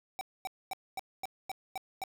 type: tone bursts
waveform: square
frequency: 767 Hz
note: G5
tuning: 38 cents flat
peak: -35 dBFS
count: 8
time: 0.19-2.038 s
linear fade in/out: 0 ms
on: 21 ms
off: 240 ms
effects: none